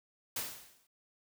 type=noise with exponential decay; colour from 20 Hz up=white; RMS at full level=-34 dBFS; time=0.36-0.87 s; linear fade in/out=5 ms; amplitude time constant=110 ms; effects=none

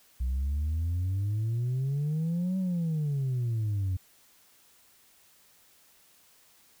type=exponential two-way sweep; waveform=sine; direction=up then down; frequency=61.2 to 190.8 to 90.5 Hz; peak=-24 dBFS; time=0.2-3.97 s; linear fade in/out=10 ms; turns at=2.58 s; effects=tanh soft clip ceiling -25 dBFS + white hiss -61 dBFS RMS until 6.8 s

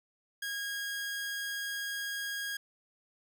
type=tone; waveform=sawtooth; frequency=1636 Hz; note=G#6; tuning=26 cents flat; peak=-31 dBFS; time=0.42-2.57 s; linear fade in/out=5 ms; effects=none

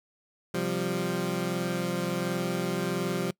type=chord; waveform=20% pulse; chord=C suspended fourth; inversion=none; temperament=equal; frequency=130.81 / 174.61 / 196 Hz; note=C3 / F3 / G3; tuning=0 / 0 / 0 cents; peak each=-31 / -25 / -28 dBFS; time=0.54-3.31 s; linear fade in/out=5 ms; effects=noise-tail reverb RT60 0.1 s tail -24 dB re dry

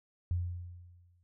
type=tone with exponential decay; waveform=sine; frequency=88 Hz; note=F2; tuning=14 cents sharp; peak=-27 dBFS; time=0.31-1.23 s; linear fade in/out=0 ms; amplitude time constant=200 ms; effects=none

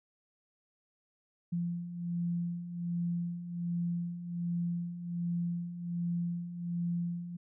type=beating tone pair; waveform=sine; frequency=171.6 / 172.9 Hz; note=F3 / F3; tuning=-30 / -17 cents; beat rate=1.3 Hz; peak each=-39 / -33 dBFS; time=1.52-7.37 s; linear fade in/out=10 ms; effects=none

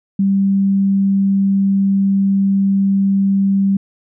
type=tone; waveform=sine; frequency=196 Hz; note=G3; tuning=in tune; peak=-11 dBFS; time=0.19-3.77 s; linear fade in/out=5 ms; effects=none

